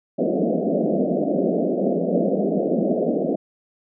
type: band-pass noise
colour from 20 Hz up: pink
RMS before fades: -21 dBFS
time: 0.18-3.36 s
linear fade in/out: 10 ms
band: 170 to 680 Hz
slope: 96 dB/octave
effects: none